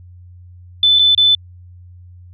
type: tone with dropouts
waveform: sine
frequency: 3510 Hz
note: A7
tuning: 5 cents flat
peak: -8 dBFS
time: 0.83-1.35 s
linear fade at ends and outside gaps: 2 ms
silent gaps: 0.989-0.993 / 1.149-1.177 s
effects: added 89 Hz sine -37 dBFS peak until 2.33 s